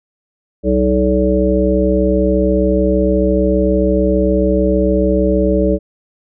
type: harmonic tone with a mistuned harmonic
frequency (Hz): 63.3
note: B1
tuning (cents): +43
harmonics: 1 / 3 / 5 / 7 / 9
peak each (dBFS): -17 / -17 / -17 / -17 / -17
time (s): 0.63-5.79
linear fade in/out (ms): 50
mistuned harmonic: 7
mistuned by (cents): -46
effects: none